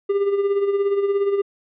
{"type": "tone with tremolo", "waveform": "triangle", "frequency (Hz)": 399.8, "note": "G4", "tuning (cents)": 34, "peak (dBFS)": -13, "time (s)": [0.09, 1.42], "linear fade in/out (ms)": 10, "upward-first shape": "sine", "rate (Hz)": 17, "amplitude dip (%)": 55, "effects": ["resampled to 8000 Hz"]}